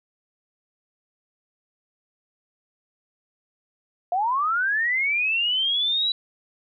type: linear sweep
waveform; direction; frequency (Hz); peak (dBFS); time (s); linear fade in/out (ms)
sine; up; 685 to 3951; -20; 4.12-6.12; 2
effects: none